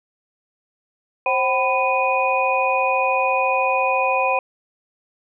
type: tone cluster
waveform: sine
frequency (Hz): 530 / 764 / 998 / 2478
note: C5 / G5 / B5 / D#7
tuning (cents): +22 / -45 / +18 / -8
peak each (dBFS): -22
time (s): 1.26-4.39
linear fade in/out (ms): 2
effects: none